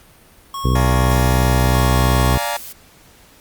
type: tone with tremolo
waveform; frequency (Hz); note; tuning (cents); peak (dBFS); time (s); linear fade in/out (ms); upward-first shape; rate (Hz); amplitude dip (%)
square; 1096; C#6; -20; -25; 0.54-2.36; 2; square; 0.83; 55
type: harmonic tone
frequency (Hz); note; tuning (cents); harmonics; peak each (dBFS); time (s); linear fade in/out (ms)
62.9; B1; +32; 1 / 2 / 3 / 4 / 5 / 6 / 7 / 8; -16 / -17 / -25 / -25 / -29 / -29 / -29 / -33; 0.64-2.38; 10
type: chord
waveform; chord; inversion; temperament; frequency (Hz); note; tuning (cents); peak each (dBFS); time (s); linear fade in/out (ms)
sawtooth; Bb dominant seventh; first; just; 582.7 / 699.2 / 839.1 / 932.3; D5 / F5 / Ab5 / Bb5; -14 / +2 / +18 / 0; -22; 0.75-2.57; 5
type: noise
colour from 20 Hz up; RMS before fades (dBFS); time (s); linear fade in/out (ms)
blue; -33; 1.08-2.73; 10
effects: pink hiss -48 dBFS RMS until 3.4 s + Opus 48 kbps